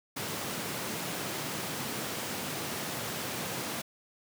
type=high-pass noise; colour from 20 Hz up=pink; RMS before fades=-36 dBFS; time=0.16-3.82 s; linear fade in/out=10 ms; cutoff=120 Hz; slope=24 dB/octave; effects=none